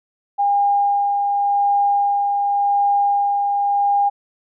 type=tone with tremolo; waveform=sine; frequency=808 Hz; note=G#5; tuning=48 cents flat; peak=-13 dBFS; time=0.38-4.1 s; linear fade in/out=20 ms; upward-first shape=sine; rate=0.89 Hz; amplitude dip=30%; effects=none